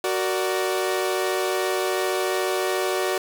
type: chord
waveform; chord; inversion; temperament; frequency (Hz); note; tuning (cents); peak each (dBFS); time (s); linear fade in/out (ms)
sawtooth; Gb augmented; none; equal with one note detuned; 372.4 / 466.2 / 587.3; Gb4 / Bb4 / D5; +11 / 0 / 0; -20 / -26 / -24; 0.04-3.18; 2
effects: 7-bit